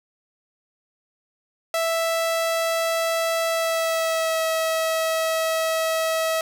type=tone with pitch glide; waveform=sawtooth; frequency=659.3 to 645.7 Hz; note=E5 to E5; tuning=0 to -36 cents; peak=-17 dBFS; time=1.74-6.41 s; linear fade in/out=2 ms; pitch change=-36 cents; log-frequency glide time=3.5-4.44 s; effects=none